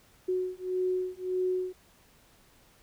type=beating tone pair; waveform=sine; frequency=367.3 / 369 Hz; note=F#4 / F#4; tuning=-13 / -5 cents; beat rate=1.7 Hz; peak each=-31 dBFS; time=0.28-1.73 s; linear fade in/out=10 ms; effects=pink hiss -61 dBFS RMS until 2.82 s